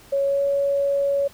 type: tone with pitch glide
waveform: sine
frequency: 554.4 to 560.2 Hz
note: C#5 to C#5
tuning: 0 to +18 cents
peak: -18 dBFS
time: 0.12-1.28 s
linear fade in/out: 10 ms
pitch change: +18 cents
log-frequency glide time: 0.25-0.43 s
effects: pink hiss -49 dBFS RMS until 1.33 s